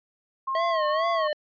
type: tone with pitch glide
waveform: sine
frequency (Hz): 1067 to 1097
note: C6 to C#6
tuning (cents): +34 to -18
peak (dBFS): -25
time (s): 0.47-1.28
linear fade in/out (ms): 10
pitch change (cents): +48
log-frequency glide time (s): 0.84-0.92
type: tone with vibrato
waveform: square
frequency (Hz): 640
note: D#5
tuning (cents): +49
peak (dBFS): -25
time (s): 0.55-1.33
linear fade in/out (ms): 2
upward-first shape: sine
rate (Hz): 2.3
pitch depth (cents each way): 110
effects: resampled to 11025 Hz